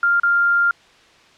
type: tone with dropouts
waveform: sine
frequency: 1396.9 Hz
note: F6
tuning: in tune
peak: -13 dBFS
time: 0.03-0.71 s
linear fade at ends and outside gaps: 2 ms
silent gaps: 0.199-0.233 s
effects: white hiss -50 dBFS RMS until 1.37 s + low-pass 4000 Hz 12 dB/octave